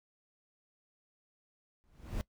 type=noise with exponential growth; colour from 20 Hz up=brown; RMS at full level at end=-32 dBFS; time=1.84-2.21 s; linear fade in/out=0 ms; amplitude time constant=79 ms; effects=noise-tail reverb RT60 0.1 s tail -20 dB re dry